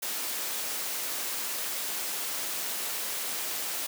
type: high-pass noise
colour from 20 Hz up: white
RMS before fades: -33 dBFS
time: 0.02-3.87 s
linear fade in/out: 10 ms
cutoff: 270 Hz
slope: 12 dB/octave
effects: none